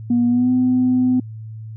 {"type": "tone with pitch glide", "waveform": "sine", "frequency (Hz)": [240, 253.1], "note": ["B3", "B3"], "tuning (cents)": [-49, 43], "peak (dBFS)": -12, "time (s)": [0.1, 1.2], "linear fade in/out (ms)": 5, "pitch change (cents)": 92, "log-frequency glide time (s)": [0.28, 0.51], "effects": ["tanh soft clip ceiling -9 dBFS", "added 110 Hz sine -30 dBFS peak until 1.76 s"]}